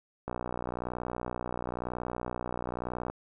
click train, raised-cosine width 1 ms, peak -20 dBFS, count 173, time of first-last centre 0.28-3.1 s, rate 61 Hz, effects none

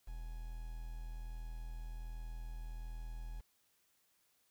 triangle tone with quantisation, 40.64 Hz, E1, 24 cents flat, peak -40 dBFS, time 0.07-3.41 s, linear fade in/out 10 ms, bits 10, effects white hiss -75 dBFS RMS until 4.5 s

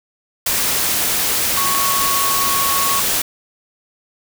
sine tone in noise, 1108.7 Hz, C#6, in tune, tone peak -19 dBFS, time 1.57-3 s, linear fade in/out 5 ms, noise white, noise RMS -18 dBFS, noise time 0.46-3.22 s, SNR -4 dB, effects none

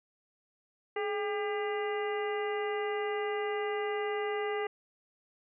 harmonic tone with a mistuned harmonic, 401 Hz, G4, 39 cents sharp, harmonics 1 / 2 / 3 / 4 / 5 / 6 / 7, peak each -32 / -38 / -42 / -46 / -40 / -52 / -47 dBFS, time 0.96-4.67 s, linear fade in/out 5 ms, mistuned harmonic 1, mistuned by +85 cents, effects none

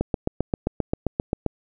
click train, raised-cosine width 2 ms, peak -8 dBFS, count 12, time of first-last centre 0.01-1.463 s, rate 7.57 Hz, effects none

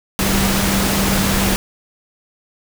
sine tone in noise, 196 Hz, G3, in tune, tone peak -19 dBFS, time 0.19-1.56 s, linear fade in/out 0 ms, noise pink, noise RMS -18 dBFS, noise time 0.19-1.56 s, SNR -4 dB, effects none

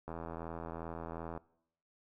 click train, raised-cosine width 1 ms, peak -28 dBFS, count 108, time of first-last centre 0.08-1.375 s, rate 82.6 Hz, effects noise-tail reverb RT60 0.7 s tail -21 dB re dry

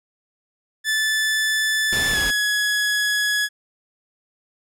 sawtooth tone with pitch glide, 1748 to 1682.6 Hz, A6 to G#6, -12 to +22 cents, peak -15 dBFS, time 0.84-3.49 s, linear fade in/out 50 ms, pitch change -66 cents, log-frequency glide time 2.12-2.18 s
pink noise, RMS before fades -28 dBFS, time 1.92-2.31 s, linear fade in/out 10 ms
effects low-pass 12000 Hz 12 dB/octave

